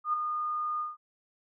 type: tone with ADSR envelope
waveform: sine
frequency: 1222 Hz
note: D#6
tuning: 32 cents flat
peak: -23 dBFS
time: 0.04-0.97 s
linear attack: 94 ms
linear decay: 7 ms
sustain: -6 dB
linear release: 170 ms
effects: none